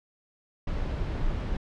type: noise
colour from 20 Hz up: brown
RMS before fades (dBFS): -29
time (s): 0.67-1.57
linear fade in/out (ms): 5
effects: low-pass 4000 Hz 12 dB/octave